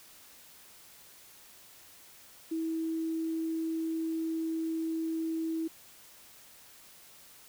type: tone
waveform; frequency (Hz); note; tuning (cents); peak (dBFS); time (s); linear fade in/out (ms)
sine; 324; E4; -30; -30; 2.51-5.68; 10
effects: white hiss -55 dBFS RMS until 7.48 s